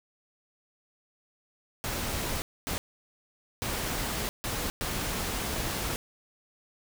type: noise bursts at uneven times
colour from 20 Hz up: pink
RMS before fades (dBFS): -32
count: 5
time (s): 1.84-2.42 / 2.67-2.78 / 3.62-4.29 / 4.44-4.7 / 4.81-5.96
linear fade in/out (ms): 0
effects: none